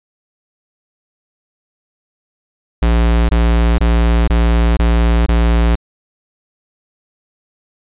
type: tone bursts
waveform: square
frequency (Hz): 57.7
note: A#1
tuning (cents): -17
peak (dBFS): -10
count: 6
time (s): 2.82-5.755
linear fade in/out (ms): 5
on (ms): 470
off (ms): 23
effects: resampled to 8000 Hz